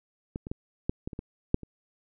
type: clicks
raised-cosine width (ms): 3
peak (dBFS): -20 / -24 / -19 / -13 / -20 / -26 / -21 / -8 / -28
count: 9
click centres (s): 0.359 / 0.469 / 0.515 / 0.895 / 1.075 / 1.132 / 1.191 / 1.544 / 1.633
effects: none